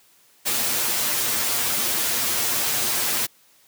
white noise with comb filter, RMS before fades -23 dBFS, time 0.45-3.27 s, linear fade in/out 20 ms, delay 8.6 ms, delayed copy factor +0.8, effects white hiss -57 dBFS RMS until 3.67 s + high-pass 100 Hz 12 dB/octave

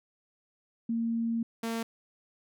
sine / sawtooth tone pair in turn, 230 / 228 Hz, A#3 / A#3, -23 / -38 cents, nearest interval unison, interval 15 cents, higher first, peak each -27 dBFS, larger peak neither, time 0.89-1.43 / 1.63-1.83 s, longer first, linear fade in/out 5 ms, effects none

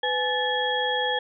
sine tone cluster, 501 / 842 / 1747 / 3308 Hz, B4 / G#5 / A6 / G#7, +25 / +24 / -13 / -8 cents, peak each -28 dBFS, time 0.03-1.19 s, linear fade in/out 5 ms, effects none

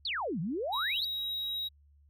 sine exponential two-way sweep, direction down then up, 4699 to 150 to 4699 Hz, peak -31 dBFS, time 0.05-1.05 s, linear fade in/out 5 ms, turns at 0.4 s
triangle tone, 3824 Hz, A#7, 43 cents sharp, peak -31 dBFS, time 0.72-1.69 s, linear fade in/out 20 ms
effects added 72 Hz sine -59 dBFS peak until 2.09 s

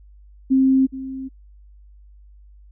sine tone with echo, 264.8 Hz, C4, 21 cents sharp, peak -12 dBFS, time 0.5-0.87 s, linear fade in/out 20 ms, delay 420 ms, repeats 1, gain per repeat -15 dB, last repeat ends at 1.29 s, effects noise-tail reverb RT60 0.1 s tail -26 dB re dry + added 50 Hz sine -44 dBFS peak until 2.71 s

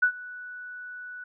sine tone with ADSR envelope, 1480 Hz, F#6, in tune, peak -16 dBFS, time 0.02-1.24 s, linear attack 11 ms, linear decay 84 ms, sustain -21 dB, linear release 5 ms, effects none

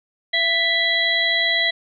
harmonic tone with a mistuned harmonic, 659.3 Hz, E5, in tune, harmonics 1 / 3 / 5 / 6, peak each -28 / -19 / -23 / -23 dBFS, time 0.33-1.71 s, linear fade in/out 10 ms, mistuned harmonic 1, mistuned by +31 cents, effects none

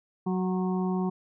harmonic tone with a mistuned harmonic, 185 Hz, F#3, in tune, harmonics 1 / 2 / 4 / 5 / 6, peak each -26 / -32 / -38 / -40 / -42 dBFS, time 0.26-1.1 s, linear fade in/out 10 ms, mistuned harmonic 6, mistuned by -32 cents, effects none

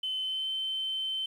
sine tone with pitch glide, 3052 to 3084 Hz, G7 to G7, -47 to -29 cents, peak -29 dBFS, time 0.03-1.26 s, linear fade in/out 5 ms, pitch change +18 cents, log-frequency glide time 0.2-0.49 s, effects tanh soft clip ceiling -25 dBFS + 10-bit

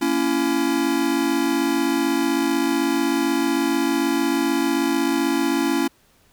square chord, A# diminished, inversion none, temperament just, 233.1 / 279.7 / 335.6 Hz, A#3 / C#4 / E4, 0 / +16 / +31 cents, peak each -28 / -22 / -23 dBFS, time 0.01-5.88 s, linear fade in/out 10 ms, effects pink hiss -58 dBFS RMS until 6.32 s

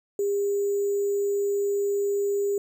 sine tone with sample-and-hold, 402.6 Hz, G4, 46 cents sharp, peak -22 dBFS, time 0.19-2.58 s, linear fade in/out 2 ms, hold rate 7350 Hz, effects none

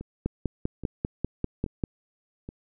two click trains, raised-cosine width 3 ms, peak -24 / -13 dBFS, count 4 / 9, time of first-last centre 0.01-2.489 / 0.26-1.838 s, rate 1.21 / 5.07 Hz, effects none

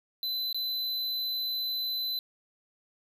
square tone with dropouts, 4023 Hz, B7, 31 cents sharp, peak -30 dBFS, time 0.23-2.19 s, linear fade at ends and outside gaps 1 ms, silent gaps 0.528-0.545 s, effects none

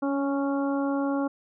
harmonic tone with a mistuned harmonic, 277.2 Hz, C#4, in tune, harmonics 1 / 2 / 3 / 4 / 5, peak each -25 / -31 / -35 / -37 / -39 dBFS, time 0.02-1.28 s, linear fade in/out 10 ms, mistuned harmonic 1, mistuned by +15 cents, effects none

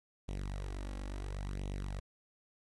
sawtooth tone with flanger, 48.3 Hz, G1, 25 cents flat, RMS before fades -40 dBFS, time 0.28-2 s, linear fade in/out 10 ms, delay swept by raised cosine 0.3 to 3.7 ms, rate 0.72 Hz, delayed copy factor +0.7, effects resampled to 24000 Hz + 11-bit

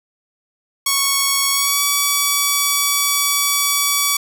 5% pulse tone with pitch glide, 1108.7 to 1141.2 Hz, C#6 to C#6, 0 to +50 cents, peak -3 dBFS, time 0.86-4.17 s, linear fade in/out 5 ms, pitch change +50 cents, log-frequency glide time 1.52-1.81 s, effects none

